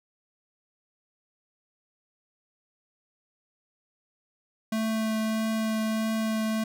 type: tone with vibrato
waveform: square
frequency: 220.2 Hz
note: A3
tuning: 2 cents sharp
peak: -26 dBFS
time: 4.72-6.64 s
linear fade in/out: 5 ms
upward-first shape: triangle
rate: 1.6 Hz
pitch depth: 10 cents each way
effects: none